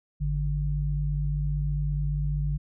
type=tone pair together; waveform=sine; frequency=51.91 / 146.83 Hz; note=G#1 / D3; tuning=0 / 0 cents; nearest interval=octave + tritone; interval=1800 cents; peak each=-27 dBFS; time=0.2-2.58 s; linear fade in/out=20 ms; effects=none